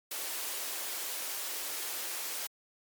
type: high-pass noise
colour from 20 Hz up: white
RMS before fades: -37 dBFS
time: 0.11-2.47 s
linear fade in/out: 5 ms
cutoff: 320 Hz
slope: 24 dB/octave
effects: MP3 96 kbps